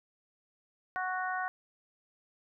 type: harmonic tone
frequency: 370 Hz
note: F#4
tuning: in tune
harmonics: 2 / 3 / 4 / 5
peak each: -35 / -38 / -36 / -41 dBFS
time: 0.96-1.48 s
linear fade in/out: 0 ms
effects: none